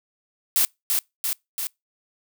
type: noise with echo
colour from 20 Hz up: blue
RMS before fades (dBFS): -19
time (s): 0.56-0.65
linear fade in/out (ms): 0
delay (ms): 340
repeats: 3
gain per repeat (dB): -3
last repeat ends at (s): 1.67
effects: noise-tail reverb RT60 0.2 s tail -26 dB re dry